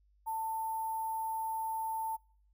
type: tone with sample-and-hold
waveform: sine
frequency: 890 Hz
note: A5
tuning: 20 cents sharp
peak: -33 dBFS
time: 0.26-2.17 s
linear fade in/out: 20 ms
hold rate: 11025 Hz
effects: noise-tail reverb RT60 0.6 s tail -26 dB re dry + added 50 Hz sine -65 dBFS peak until 2.53 s